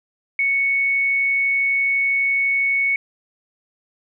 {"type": "tone", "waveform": "sine", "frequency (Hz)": 2217, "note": "C#7", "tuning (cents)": 0, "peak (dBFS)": -16, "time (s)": [0.39, 2.96], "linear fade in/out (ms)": 2, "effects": []}